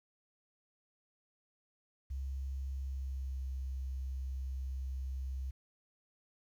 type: tone with pitch glide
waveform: sine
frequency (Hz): 67.1 to 65.72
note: C2 to C2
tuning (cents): +44 to +8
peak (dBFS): -36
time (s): 2.1-5.51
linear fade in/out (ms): 10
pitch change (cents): -36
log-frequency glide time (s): 2.79-3.45
effects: 11-bit